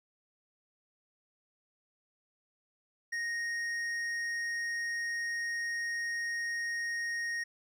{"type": "tone with hard clipping", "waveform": "triangle", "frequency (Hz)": 1864.7, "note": "A#6", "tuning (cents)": 0, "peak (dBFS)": -34, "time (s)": [3.12, 7.44], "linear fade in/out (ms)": 10, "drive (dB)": 11, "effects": []}